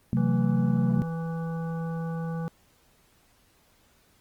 sine chord, F# diminished, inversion second, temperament equal with one note detuned, 130.81 / 185 / 223.1 Hz, C3 / F#3 / A3, 0 / 0 / +24 cents, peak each -26 dBFS, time 0.13-1.02 s, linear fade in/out 0 ms
harmonic tone, 164.81 Hz, E3, in tune, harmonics 1 / 3 / 5 / 7 / 9, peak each -29 / -39 / -43 / -46 / -48 dBFS, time 0.17-2.48 s, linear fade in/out 0 ms
effects pink hiss -63 dBFS RMS until 4.2 s + Opus 24 kbps

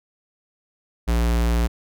square tone, 58.2 Hz, A#1, 2 cents flat, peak -18 dBFS, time 1.07-1.68 s, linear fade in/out 20 ms, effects none

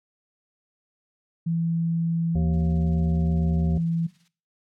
sine tone, 166.4 Hz, E3, 17 cents sharp, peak -22 dBFS, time 1.46-4.07 s, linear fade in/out 10 ms
harmonic tone, 77.6 Hz, D#2, 4 cents flat, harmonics 1 / 3 / 5 / 7 / 9, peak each -24 / -34 / -38 / -41 / -43 dBFS, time 2.35-3.78 s, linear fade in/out 5 ms
violet noise with tremolo, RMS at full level -42 dBFS, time 2.53-4.28 s, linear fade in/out 2 ms, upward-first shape triangle, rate 18 Hz, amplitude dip 70%
effects noise-tail reverb RT60 0.4 s tail -18 dB re dry + low-pass 3000 Hz 12 dB/octave

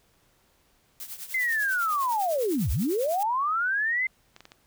blue noise with tremolo, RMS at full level -36 dBFS, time 1-3.23 s, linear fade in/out 0 ms, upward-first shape triangle, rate 10 Hz, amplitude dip 80%
sine linear two-way sweep, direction down then up, 2097 to 51.6 to 2097 Hz, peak -23 dBFS, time 1.34-4.07 s, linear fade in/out 5 ms, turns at 2.71 s
clicks, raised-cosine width 0.2 ms, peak -28 dBFS, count 4, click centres 4.364 / 4.406 / 4.454 / 4.519 s
effects pink hiss -65 dBFS RMS until 4.66 s

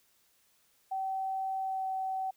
sine tone with pitch glide, 767 to 761.7 Hz, G5 to G5, -38 to -50 cents, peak -31 dBFS, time 0.91-2.31 s, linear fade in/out 10 ms, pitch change -12 cents, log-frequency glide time 1.59-1.88 s, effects white hiss -69 dBFS RMS until 2.36 s

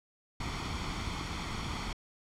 pink noise with comb filter, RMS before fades -36 dBFS, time 0.4-1.93 s, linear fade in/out 5 ms, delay 0.9 ms, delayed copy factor +0.6, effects low-pass 5000 Hz 12 dB/octave

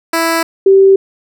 10% pulse / sine tone pair in turn, 330 / 388 Hz, E4 / G4, +2 / -18 cents, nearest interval minor third, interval 280 cents, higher second, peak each -3 dBFS, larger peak neither, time 0.13-0.43 / 0.66-0.96 s, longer neither, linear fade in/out 5 ms, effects none

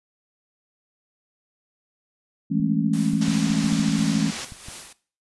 sine chord, A major seventh, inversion second, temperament just, 165 / 206.2 / 220 / 275 Hz, E3 / G#3 / A3 / C#4, +2 / -12 / 0 / -14 cents, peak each -25 dBFS, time 2.5-4.31 s, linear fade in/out 20 ms
clicks, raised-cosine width 5 ms, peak -27 dBFS, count 11, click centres 2.6 / 3.134 / 3.283 / 3.504 / 3.643 / 3.727 / 3.796 / 3.89 / 3.991 / 4.522 / 4.685 s
white noise with tremolo, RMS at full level -37 dBFS, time 2.93-4.93 s, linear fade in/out 5 ms, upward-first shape sine, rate 2.9 Hz, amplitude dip 55%
white low-pass noise, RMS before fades -34 dBFS, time 3.21-4.45 s, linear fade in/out 5 ms, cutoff 6900 Hz, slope 24 dB/octave
effects noise-tail reverb RT60 0.4 s tail -18 dB re dry + resampled to 24000 Hz

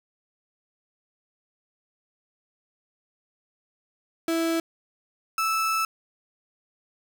35% pulse tone pair in turn, 329.6 / 1313.1 Hz, E4 / E6, 0 / -7 cents, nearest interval 2 octaves, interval 2393 cents, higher second, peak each -21 dBFS, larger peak neither, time 4.28-4.6 / 5.38-5.85 s, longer second, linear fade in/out 2 ms, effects none

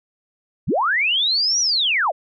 sine linear two-way sweep, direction up then down, 56.4 to 5920 to 495.1 Hz, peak -16 dBFS, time 0.67-2.12 s, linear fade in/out 20 ms, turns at 1.6 s, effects none

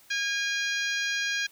harmonic tone, 816 Hz, G#5, 31 cents flat, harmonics 2 / 3 / 4 / 5 / 6 / 7 / 8, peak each -29 / -33 / -35 / -37 / -39 / -40 / -41 dBFS, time 0.1-1.47 s, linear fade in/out 10 ms, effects white hiss -57 dBFS RMS until 1.51 s

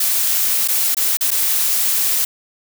blue noise with dropouts, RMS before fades -17 dBFS, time 0-2.25 s, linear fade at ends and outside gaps 5 ms, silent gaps 0.677-0.684 / 0.947-0.968 / 1.171-1.208 / 1.307-1.314 s, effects none

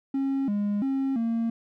triangle tone with pitch steps, 271.8 / 205.1 / 269.8 / 229.4 Hz, C#4 / G#3 / C#4 / A#3, -34 / -21 / -47 / -28 cents, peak -21 dBFS, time 0.14-1.5 s, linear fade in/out 5 ms, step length 340 ms, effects tanh soft clip ceiling -17 dBFS

